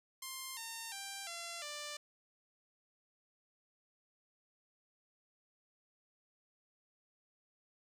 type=tone with pitch steps; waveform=5% pulse; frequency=1053 / 911.4 / 788.9 / 682.8 / 591 Hz; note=C6 / A#5 / G5 / F5 / D5; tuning=+11 / -39 / +11 / -39 / +11 cents; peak=-31 dBFS; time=0.22-1.97 s; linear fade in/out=5 ms; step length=350 ms; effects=resampled to 32000 Hz